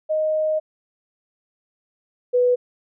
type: tone pair in turn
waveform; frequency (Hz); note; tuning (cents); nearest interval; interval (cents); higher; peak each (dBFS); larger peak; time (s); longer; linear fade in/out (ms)
sine; 622 / 493.7; D#5 / B4; -1 / -1; major third; 400; first; -18 / -14; second; 0.09-0.6 / 2.33-2.56; first; 20
effects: none